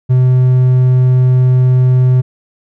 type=tone; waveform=triangle; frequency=127.4 Hz; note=C3; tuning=46 cents flat; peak=-4 dBFS; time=0.09-2.22 s; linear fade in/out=20 ms; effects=none